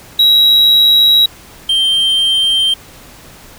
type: tone pair in turn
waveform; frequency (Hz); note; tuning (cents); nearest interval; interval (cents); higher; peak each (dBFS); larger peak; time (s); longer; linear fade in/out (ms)
triangle; 3862 / 3148; B7 / G7; -39 / +7; major third; 354; first; -4 / -8; first; 0.19-1.26 / 1.69-2.74; first; 5
effects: pink hiss -38 dBFS RMS until 3.58 s